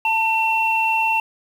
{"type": "tone pair together", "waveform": "sine", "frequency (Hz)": [890, 2712], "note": ["A5", "E7"], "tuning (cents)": [20, 49], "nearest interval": "octave + perfect fifth", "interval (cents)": 1929, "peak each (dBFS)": -19, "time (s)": [0.05, 1.2], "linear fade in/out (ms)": 2, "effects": ["7-bit"]}